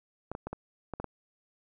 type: clicks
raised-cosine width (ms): 1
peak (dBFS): -22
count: 7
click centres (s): 0.316 / 0.351 / 0.47 / 0.53 / 0.937 / 1 / 1.043
effects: none